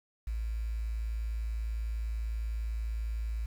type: tone with quantisation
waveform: sine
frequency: 55.4 Hz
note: A1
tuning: 13 cents sharp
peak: -31 dBFS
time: 0.27-3.46 s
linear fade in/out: 5 ms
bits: 9
effects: none